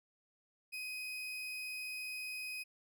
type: tone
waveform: 35% pulse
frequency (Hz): 2509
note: D#7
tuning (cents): +14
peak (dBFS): -39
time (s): 0.72-2.64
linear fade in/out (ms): 20
effects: none